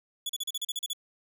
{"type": "tone bursts", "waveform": "sawtooth", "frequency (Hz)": 3419, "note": "G#7", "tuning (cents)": 50, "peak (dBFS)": -27, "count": 10, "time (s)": [0.26, 0.933], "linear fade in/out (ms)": 5, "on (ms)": 34, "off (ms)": 37, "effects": []}